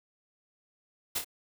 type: noise with echo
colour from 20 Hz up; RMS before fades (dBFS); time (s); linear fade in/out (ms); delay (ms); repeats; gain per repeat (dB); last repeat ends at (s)
white; -30; 1.15-1.19; 10; 28; 2; -6; 1.246
effects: none